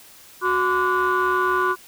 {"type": "tone cluster", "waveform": "sine", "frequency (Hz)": [369, 1022, 1158, 1461], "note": ["F#4", "C6", "D6", "F#6"], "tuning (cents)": [-5, -41, -25, -22], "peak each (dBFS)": -22, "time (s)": [0.41, 1.76], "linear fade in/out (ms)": 50, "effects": ["tanh soft clip ceiling -12 dBFS", "white hiss -47 dBFS RMS until 1.87 s"]}